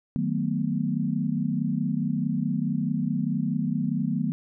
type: chord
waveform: sine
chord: B dominant seventh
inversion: first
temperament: just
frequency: 154.34 / 185.21 / 222.2 / 246.9 Hz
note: D#3 / F#3 / A3 / B3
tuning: -14 / +2 / +17 / 0 cents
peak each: -29 dBFS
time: 0.16-4.32 s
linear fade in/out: 0 ms
effects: none